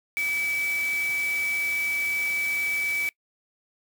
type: tone in noise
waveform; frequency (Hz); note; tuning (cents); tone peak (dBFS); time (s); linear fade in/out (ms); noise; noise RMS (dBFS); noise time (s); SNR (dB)
sine; 2296; D7; -40; -24; 0.17-3.09; 0; white; -38; 0.17-3.09; +11
effects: noise-tail reverb RT60 0.1 s tail -23 dB re dry